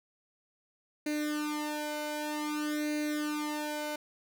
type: tone with flanger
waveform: sawtooth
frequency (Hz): 300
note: D4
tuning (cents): +37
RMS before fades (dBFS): -34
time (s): 1.06-3.96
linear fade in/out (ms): 5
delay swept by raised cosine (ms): 0.46 to 1.35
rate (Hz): 0.53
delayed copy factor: +1
effects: none